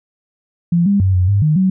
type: tone with pitch steps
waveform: sine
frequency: 171.6 / 200.6 / 95 / 91.1 / 100.6 / 153.2 / 188.2 Hz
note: F3 / G3 / F#2 / F#2 / G2 / D#3 / F#3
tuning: -30 / +40 / +46 / -26 / +45 / -27 / +30 cents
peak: -10 dBFS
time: 0.72-1.7 s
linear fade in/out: 5 ms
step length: 140 ms
effects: none

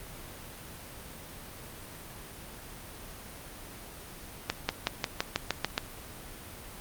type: accelerating click train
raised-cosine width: 0.2 ms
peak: -9 dBFS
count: 9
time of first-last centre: 4.5-5.779 s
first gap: 190 ms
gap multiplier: 0.95
effects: pink hiss -45 dBFS RMS until 6.8 s + Opus 32 kbps

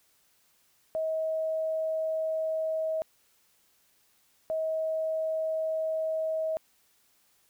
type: tone pair in turn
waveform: sine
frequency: 637 / 637 Hz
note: D#5 / D#5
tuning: +41 / +41 cents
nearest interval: unison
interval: 0 cents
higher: neither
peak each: -27 dBFS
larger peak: neither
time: 0.95-3.02 / 4.5-6.57 s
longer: neither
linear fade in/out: 0 ms
effects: white hiss -67 dBFS RMS until 7.49 s

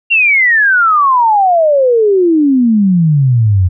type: exponential sweep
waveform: sine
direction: down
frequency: 2794 to 87.3 Hz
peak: -6 dBFS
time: 0.1-3.69 s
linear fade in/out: 20 ms
effects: none

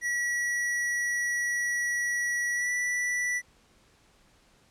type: tone with pitch glide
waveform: square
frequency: 1933 to 1964.5 Hz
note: B6 to B6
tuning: -38 to -10 cents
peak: -27 dBFS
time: 0.01-3.42 s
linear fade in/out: 50 ms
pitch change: +28 cents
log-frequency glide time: 2.54-2.71 s
effects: pink hiss -62 dBFS RMS until 4.7 s + low-pass 9000 Hz 12 dB/octave

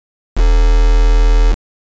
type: tone with quantisation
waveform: sine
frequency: 40.2 Hz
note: E1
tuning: 43 cents flat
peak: -6 dBFS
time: 0.35-1.56 s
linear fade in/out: 50 ms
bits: 3
effects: resampled to 16000 Hz

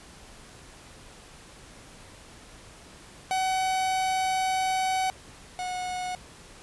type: tone pair in turn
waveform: 45% pulse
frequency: 754 / 730.4 Hz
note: F#5 / F#5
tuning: +32 / -23 cents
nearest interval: minor second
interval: 55 cents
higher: first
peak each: -24 / -30 dBFS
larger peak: first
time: 3.31-5.1 / 5.59-6.15 s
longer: first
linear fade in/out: 0 ms
effects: pink hiss -49 dBFS RMS until 6.62 s + resampled to 24000 Hz

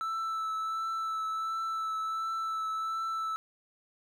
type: tone with vibrato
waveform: triangle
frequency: 1318.5 Hz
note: E6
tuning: in tune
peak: -29 dBFS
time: 0.01-3.36 s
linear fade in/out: 0 ms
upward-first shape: triangle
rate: 1.4 Hz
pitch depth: 17 cents each way
effects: none

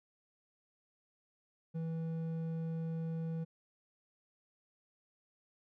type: tone with hard clipping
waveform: sine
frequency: 163.2 Hz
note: E3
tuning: 17 cents flat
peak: -37 dBFS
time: 1.74-3.45 s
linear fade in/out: 20 ms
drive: 6 dB
effects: none

